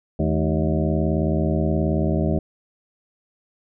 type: harmonic tone with a mistuned harmonic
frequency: 78.7 Hz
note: D#2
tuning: 20 cents sharp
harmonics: 1 / 2 / 3 / 4 / 5 / 7 / 8 / 9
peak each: -24 / -23 / -25 / -27 / -29 / -31 / -29 / -37 dBFS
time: 0.19-2.39 s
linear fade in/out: 5 ms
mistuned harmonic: 3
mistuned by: -140 cents
effects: none